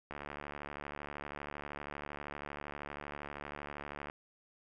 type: click train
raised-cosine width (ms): 0.5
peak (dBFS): -27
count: 291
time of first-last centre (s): 0.11-4.099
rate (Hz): 72.7
effects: none